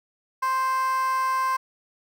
15% pulse tone with high-pass filter, 523.3 Hz, C5, in tune, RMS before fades -24 dBFS, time 0.42-1.57 s, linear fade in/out 10 ms, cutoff 1100 Hz, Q 7.9, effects none

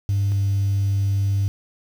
sine tone pair in turn, 99.8 / 99.11 Hz, G2 / G2, +32 / +20 cents, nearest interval unison, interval 12 cents, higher first, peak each -16 dBFS, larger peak neither, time 0.09-0.32 / 0.32-1.48 s, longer second, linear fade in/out 0 ms, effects tanh soft clip ceiling -14 dBFS + 7-bit

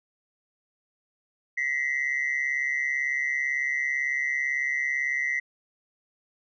sine tone pair together, 1920 / 2058 Hz, B6 / C7, -49 / -29 cents, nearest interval minor second, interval 120 cents, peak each -26 dBFS, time 1.57-5.4 s, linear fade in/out 10 ms, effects tanh soft clip ceiling -20 dBFS

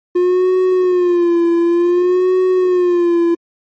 triangle tone with vibrato, 354.6 Hz, F4, 26 cents sharp, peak -8 dBFS, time 0.15-3.35 s, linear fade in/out 10 ms, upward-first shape sine, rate 0.55 Hz, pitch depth 76 cents each way, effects MP3 32 kbps

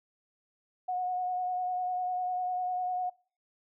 sine tone with vibrato, 729 Hz, F#5, 26 cents flat, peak -29 dBFS, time 0.88-3.1 s, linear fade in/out 10 ms, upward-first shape sine, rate 10 Hz, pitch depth 19 cents each way, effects noise-tail reverb RT60 0.5 s tail -26 dB re dry

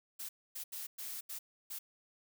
blue noise bursts at uneven times, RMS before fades -43 dBFS, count 6, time 0.19-0.29 / 0.55-0.64 / 0.72-0.87 / 0.98-1.21 / 1.29-1.39 / 1.7-1.79 s, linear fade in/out 10 ms, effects none

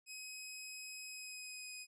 15% pulse tone with pitch glide, 2534 to 2505 Hz, D#7 to D#7, +31 to +11 cents, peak -39 dBFS, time 0.06-1.87 s, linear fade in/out 50 ms, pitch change -20 cents, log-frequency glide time 1.07-1.72 s, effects low-pass 12000 Hz 12 dB/octave

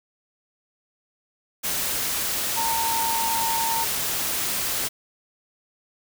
sine tone in noise, 912 Hz, A#5, 38 cents flat, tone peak -24 dBFS, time 2.56-3.85 s, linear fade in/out 20 ms, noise white, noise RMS -26 dBFS, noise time 1.63-4.89 s, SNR -1 dB, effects none

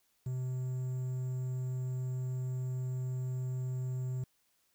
triangle tone with quantisation, 128.1 Hz, C3, 36 cents flat, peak -31 dBFS, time 0.26-4.24 s, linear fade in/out 5 ms, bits 10, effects white hiss -74 dBFS RMS until 4.74 s

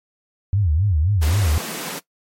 sine tone with vibrato, 88.1 Hz, F2, 16 cents sharp, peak -15 dBFS, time 0.53-1.58 s, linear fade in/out 0 ms, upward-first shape sine, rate 3.8 Hz, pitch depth 300 cents each way
pink high-pass noise, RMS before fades -29 dBFS, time 1.21-2 s, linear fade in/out 20 ms, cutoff 150 Hz, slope 48 dB/octave
effects noise-tail reverb RT60 0.1 s tail -18 dB re dry + MP3 64 kbps

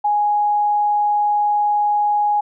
sine tone, 830.6 Hz, G#5, in tune, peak -14 dBFS, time 0.04-2.41 s, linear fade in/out 10 ms, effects none

